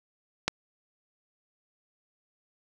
click, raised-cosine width 0.2 ms, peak -7 dBFS, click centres 0.48 s, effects none

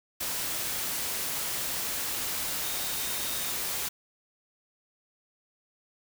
sine tone in noise, 3700 Hz, A#7, 14 cents flat, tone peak -42 dBFS, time 2.63-3.52 s, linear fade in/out 10 ms, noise white, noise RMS -32 dBFS, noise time 0.2-3.89 s, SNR -13 dB, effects none

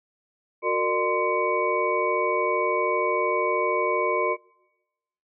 sine tone cluster, 366.4 / 459.3 / 602 / 1037 / 2250 Hz, F#4 / A#4 / D5 / C6 / C#7, -17 / -26 / +43 / -16 / +25 cents, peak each -28 / -27 / -28 / -26 / -29 dBFS, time 0.62-4.37 s, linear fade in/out 50 ms, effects noise-tail reverb RT60 1.0 s tail -24 dB re dry

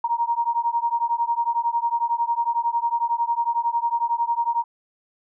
sine beating tone pair, 932.3 / 943.3 Hz, A#5 / A#5, 0 / +20 cents, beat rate 11 Hz, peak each -23 dBFS, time 0.04-4.64 s, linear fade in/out 5 ms, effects none

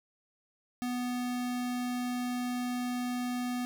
square tone, 246.9 Hz, B3, in tune, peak -32 dBFS, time 0.82-3.65 s, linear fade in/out 0 ms, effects none

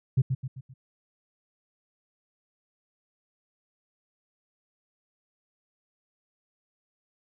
sine tone with echo, 130.81 Hz, C3, in tune, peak -16 dBFS, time 0.17-0.22 s, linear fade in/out 10 ms, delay 130 ms, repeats 4, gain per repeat -7 dB, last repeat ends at 0.74 s, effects tanh soft clip ceiling -15 dBFS

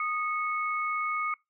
sine tone pair together, 1238 / 2201 Hz, D#6 / C#7, -9 / -13 cents, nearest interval minor seventh, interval 996 cents, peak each -29 / -32 dBFS, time 0-1.34 s, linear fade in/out 2 ms, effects noise-tail reverb RT60 0.2 s tail -24 dB re dry

